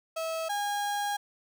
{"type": "tone pair in turn", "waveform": "35% pulse", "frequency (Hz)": [649, 817.7], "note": ["E5", "G#5"], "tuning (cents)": [-27, -27], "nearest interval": "major third", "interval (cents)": 400, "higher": "second", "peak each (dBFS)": [-29, -27], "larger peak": "second", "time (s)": [[0.16, 0.49], [0.49, 1.17]], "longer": "second", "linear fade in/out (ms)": 10, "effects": []}